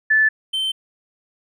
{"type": "tone pair in turn", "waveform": ["sine", "triangle"], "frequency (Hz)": [1746, 3098], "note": ["A6", "G7"], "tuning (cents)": [-14, -21], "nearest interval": "minor seventh", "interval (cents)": 993, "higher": "second", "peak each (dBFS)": [-12, -18], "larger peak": "first", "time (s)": [[0.1, 0.29], [0.53, 0.72]], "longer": "neither", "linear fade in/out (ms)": 10, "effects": []}